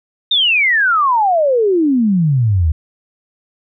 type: exponential sweep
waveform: sine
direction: down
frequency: 3729 to 73.9 Hz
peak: -10 dBFS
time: 0.31-2.72 s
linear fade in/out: 5 ms
effects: none